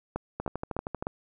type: two click trains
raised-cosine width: 1 ms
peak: -18 / -16 dBFS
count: 9 / 4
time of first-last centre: 0.4-1.025 / 0.16-1.069 s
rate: 12.8 / 3.3 Hz
effects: none